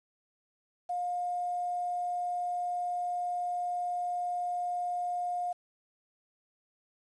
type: tone with quantisation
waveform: sine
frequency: 711 Hz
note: F5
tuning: 31 cents sharp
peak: -30 dBFS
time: 0.89-5.53 s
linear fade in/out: 10 ms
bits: 9
effects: resampled to 22050 Hz